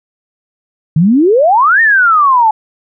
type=exponential two-way sweep; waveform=sine; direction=up then down; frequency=147.5 to 1862 to 847 Hz; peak=-5 dBFS; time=0.96-2.51 s; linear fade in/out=5 ms; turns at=1.81 s; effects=none